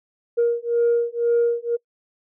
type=beating tone pair; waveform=sine; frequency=470.3 / 472.3 Hz; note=A#4 / A#4; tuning=+15 / +23 cents; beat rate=2 Hz; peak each=-19 dBFS; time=0.37-1.77 s; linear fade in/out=20 ms; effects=noise-tail reverb RT60 0.1 s tail -25 dB re dry + tanh soft clip ceiling -12 dBFS